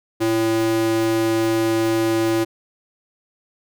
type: tone with high-pass filter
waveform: square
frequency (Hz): 112.2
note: A2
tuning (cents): +34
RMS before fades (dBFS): -19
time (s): 0.2-2.45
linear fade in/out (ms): 20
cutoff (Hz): 270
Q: 3.8
effects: none